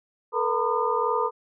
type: tone cluster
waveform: sine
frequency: 440.9 / 483.7 / 920 / 1004 / 1216 Hz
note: A4 / B4 / A#5 / B5 / D#6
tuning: +4 / -36 / -23 / +28 / -40 cents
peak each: -28 dBFS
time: 0.32-1.31 s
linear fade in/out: 50 ms
effects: none